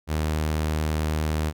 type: tone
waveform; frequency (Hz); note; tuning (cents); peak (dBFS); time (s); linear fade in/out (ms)
sawtooth; 77.4; D#2; -9; -19; 0.07-1.53; 50
effects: none